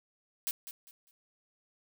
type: noise with echo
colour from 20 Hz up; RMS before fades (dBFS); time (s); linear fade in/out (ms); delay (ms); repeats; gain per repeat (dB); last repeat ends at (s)
blue; -33; 0.47-0.51; 0; 200; 3; -11; 1.11
effects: none

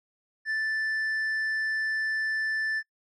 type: tone with tanh clipping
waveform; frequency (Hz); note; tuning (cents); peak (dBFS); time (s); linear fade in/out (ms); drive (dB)
sine; 1760; A6; 0; -27; 0.45-2.83; 50; 4
effects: noise-tail reverb RT60 0.1 s tail -23 dB re dry

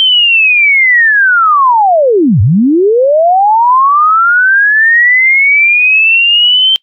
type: linear two-way sweep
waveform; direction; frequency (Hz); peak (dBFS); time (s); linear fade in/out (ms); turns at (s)
sine; down then up; 3136 to 88.3 to 3136; -4; 0-6.76; 0; 2.41
effects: noise-tail reverb RT60 0.1 s tail -23 dB re dry

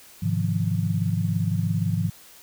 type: chord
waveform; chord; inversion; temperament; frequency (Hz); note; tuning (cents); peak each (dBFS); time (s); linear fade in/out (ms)
sine; F minor seventh; first; just; 104.77 / 130.96 / 157.15 / 174.61; Ab2 / C3 / Eb3 / F3; +16 / +2 / +18 / 0; -25 / -31 / -27 / -26; 0.22-2.1; 10
effects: white hiss -49 dBFS RMS until 2.42 s

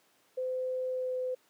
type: tone with pitch glide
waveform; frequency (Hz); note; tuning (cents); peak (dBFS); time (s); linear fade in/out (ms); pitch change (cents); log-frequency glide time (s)
sine; 512 to 508.5; C5 to C5; -38 to -50; -30; 0.37-1.35; 10; -12; 0.89-1.14
effects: pink hiss -67 dBFS RMS until 1.49 s + high-pass 300 Hz 12 dB/octave

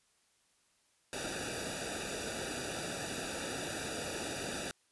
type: noise with comb filter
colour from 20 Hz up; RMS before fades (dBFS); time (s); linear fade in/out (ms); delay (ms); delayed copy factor
pink; -39; 1.13-4.71; 0; 0.94; -1
effects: white hiss -72 dBFS RMS until 4.91 s + resampled to 24000 Hz

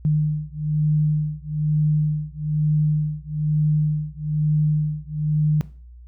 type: beating tone pair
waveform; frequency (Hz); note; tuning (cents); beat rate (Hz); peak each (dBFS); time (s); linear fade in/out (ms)
sine; 151.4 / 152.5; D#3 / D#3; -47 / -34; 1.1; -21; 0.05-5.61; 0
effects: noise-tail reverb RT60 0.4 s tail -17 dB re dry + added 60 Hz sine -40 dBFS peak until 6.07 s

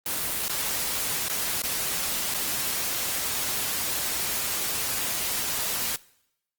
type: noise with dropouts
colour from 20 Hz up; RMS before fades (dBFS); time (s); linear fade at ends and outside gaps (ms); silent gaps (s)
white; -28; 0.06-5.96; 2; 0.482-0.495 / 1.285-1.297 / 1.62-1.636 / 2.34-2.344
effects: noise-tail reverb RT60 0.8 s tail -22 dB re dry + Opus 24 kbps

